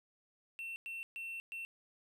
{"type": "tone bursts at uneven times", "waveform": "triangle", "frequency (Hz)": 2700, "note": "E7", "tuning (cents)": 41, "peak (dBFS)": -39, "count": 4, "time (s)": [[0.59, 0.76], [0.86, 1.03], [1.16, 1.4], [1.52, 1.65]], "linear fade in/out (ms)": 0, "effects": []}